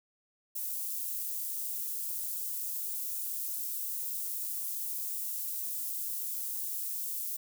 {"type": "high-pass noise", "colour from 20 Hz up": "white", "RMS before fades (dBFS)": -36, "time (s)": [0.55, 7.37], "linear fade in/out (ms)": 10, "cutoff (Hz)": 11000, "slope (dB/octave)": 12, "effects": []}